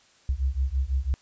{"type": "beating tone pair", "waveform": "sine", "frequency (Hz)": [63.6, 69.6], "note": ["C2", "C#2"], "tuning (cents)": [-48, 8], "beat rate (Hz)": 6, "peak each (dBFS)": -26, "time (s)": [0.29, 1.14], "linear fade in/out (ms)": 0, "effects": ["white hiss -59 dBFS RMS until 1.21 s", "resampled to 16000 Hz"]}